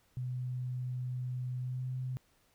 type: tone with pitch glide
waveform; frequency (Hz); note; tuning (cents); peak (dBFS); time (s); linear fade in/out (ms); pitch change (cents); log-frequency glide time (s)
sine; 125.9 to 128.25; B2 to C3; +34 to -34; -34; 0.17-2.17; 0; +32; 1.6-1.87
effects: pink hiss -70 dBFS RMS until 2.54 s